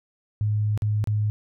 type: tone with dropouts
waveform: sine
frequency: 105.7 Hz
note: G#2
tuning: 31 cents sharp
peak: -20 dBFS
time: 0.41-1.3 s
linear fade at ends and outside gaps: 0 ms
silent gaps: 0.776-0.821 / 1.041-1.073 s
effects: none